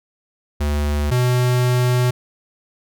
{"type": "tone pair in turn", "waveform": "square", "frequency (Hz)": [73.42, 124.48], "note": ["D2", "B2"], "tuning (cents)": [0, 14], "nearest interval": "major sixth", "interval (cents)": 914, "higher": "second", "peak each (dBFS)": [-18, -15], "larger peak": "second", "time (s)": [[0.6, 1.11], [1.11, 2.11]], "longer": "second", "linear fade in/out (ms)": 10, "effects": []}